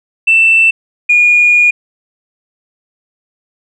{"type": "tone pair in turn", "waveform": "sine", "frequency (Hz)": [2668, 2437], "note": ["E7", "D#7"], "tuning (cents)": [20, -37], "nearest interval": "major second", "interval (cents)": 157, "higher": "first", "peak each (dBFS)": -4, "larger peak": "neither", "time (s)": [[0.27, 0.71], [1.09, 1.71]], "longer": "second", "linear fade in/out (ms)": 10, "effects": ["tanh soft clip ceiling 0 dBFS"]}